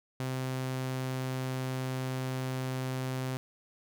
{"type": "tone", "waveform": "sawtooth", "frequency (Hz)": 129.9, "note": "C3", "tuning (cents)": -12, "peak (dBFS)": -28, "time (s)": [0.2, 3.37], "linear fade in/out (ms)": 0, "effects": []}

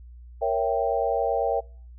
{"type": "chord", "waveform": "sine", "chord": "A# diminished seventh", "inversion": "none", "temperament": "equal with one note detuned", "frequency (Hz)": [466.2, 554.4, 664.2, 784], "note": ["A#4", "C#5", "E5", "G5"], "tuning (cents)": [0, 0, 13, 0], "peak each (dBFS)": -27, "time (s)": [0.41, 1.61], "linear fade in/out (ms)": 20, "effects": ["noise-tail reverb RT60 0.5 s tail -26 dB re dry", "added 60 Hz sine -42 dBFS peak until 1.98 s"]}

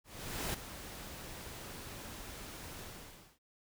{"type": "noise with ADSR envelope", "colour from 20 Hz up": "pink", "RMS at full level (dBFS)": -36, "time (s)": [0.04, 3.39], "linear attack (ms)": 500, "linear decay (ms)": 6, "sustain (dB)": -11, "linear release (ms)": 580, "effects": []}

